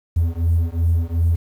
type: beating tone pair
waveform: triangle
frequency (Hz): 82.41 / 85.11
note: E2 / F2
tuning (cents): 0 / -44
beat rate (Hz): 2.7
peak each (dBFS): -16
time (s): 0.16-1.36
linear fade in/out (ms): 10
effects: tanh soft clip ceiling -9 dBFS + 8-bit